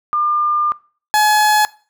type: tone pair in turn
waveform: sine / 30% pulse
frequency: 1200 / 848.5 Hz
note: D6 / G#5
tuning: +37 / +37 cents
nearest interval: tritone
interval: 600 cents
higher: first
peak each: -14 / -8 dBFS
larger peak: second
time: 0.13-0.72 / 1.14-1.65 s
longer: first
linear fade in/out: 0 ms
effects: noise-tail reverb RT60 0.4 s tail -21 dB re dry